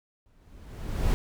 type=noise with exponential growth; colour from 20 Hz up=brown; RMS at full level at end=-22 dBFS; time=0.26-1.14 s; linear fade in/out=0 ms; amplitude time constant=190 ms; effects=none